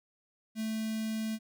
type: tone with notch filter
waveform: square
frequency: 220 Hz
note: A3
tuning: in tune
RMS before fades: -34 dBFS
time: 0.55-1.39 s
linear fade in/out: 50 ms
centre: 920 Hz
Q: 0.52
effects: none